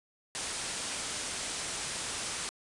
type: low-pass noise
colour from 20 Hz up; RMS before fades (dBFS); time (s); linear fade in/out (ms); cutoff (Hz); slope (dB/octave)
white; -37; 0.35-2.49; 0; 10000; 96
effects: resampled to 24000 Hz